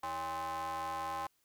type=ring-modulated tone; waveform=square; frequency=120.9 Hz; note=B2; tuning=36 cents flat; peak=-34 dBFS; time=0.03-1.27 s; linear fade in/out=5 ms; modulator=925 Hz; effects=white hiss -75 dBFS RMS until 1.44 s